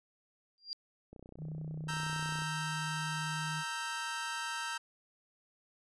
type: tone with exponential growth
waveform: sine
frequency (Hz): 4772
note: D8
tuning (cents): +27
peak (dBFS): -33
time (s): 0.58-0.73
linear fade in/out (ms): 0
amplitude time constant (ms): 31
type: click train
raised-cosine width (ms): 2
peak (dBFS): -37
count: 41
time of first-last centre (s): 1.13-2.42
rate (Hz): 31
type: tone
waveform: sine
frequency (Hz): 155.56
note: D#3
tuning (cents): 0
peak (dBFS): -38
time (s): 1.37-3.64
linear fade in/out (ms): 50
type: chord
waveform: sawtooth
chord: E diminished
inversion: second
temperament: equal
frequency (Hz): 932.3 / 1318.5 / 1568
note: Bb5 / E6 / G6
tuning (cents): 0 / 0 / 0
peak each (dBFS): -37 / -38 / -36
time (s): 1.88-4.78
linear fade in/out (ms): 10
effects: resampled to 24000 Hz